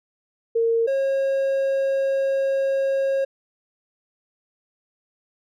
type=tone pair in turn; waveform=sine / triangle; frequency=458.8 / 542.5 Hz; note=A#4 / C#5; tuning=-28 / -37 cents; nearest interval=minor third; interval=291 cents; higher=second; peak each=-17 dBFS; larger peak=neither; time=0.55-0.87 / 0.87-3.25 s; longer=second; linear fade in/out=10 ms; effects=none